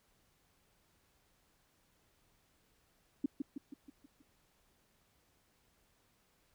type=tone with echo; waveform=sine; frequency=279.9 Hz; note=C#4; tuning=17 cents sharp; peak=-28 dBFS; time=3.24-3.26 s; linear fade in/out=5 ms; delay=160 ms; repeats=6; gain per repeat=-5 dB; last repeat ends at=4.22 s; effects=pink hiss -73 dBFS RMS until 6.54 s